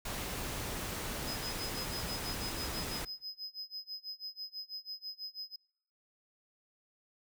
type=noise; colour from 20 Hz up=pink; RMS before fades=-39 dBFS; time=0.05-3.05 s; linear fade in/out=5 ms
type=tone with tremolo; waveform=triangle; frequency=5050 Hz; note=D#8; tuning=25 cents sharp; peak=-37 dBFS; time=1.27-5.56 s; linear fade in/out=5 ms; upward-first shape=sine; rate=6.1 Hz; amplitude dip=95%
effects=noise-tail reverb RT60 0.7 s tail -26 dB re dry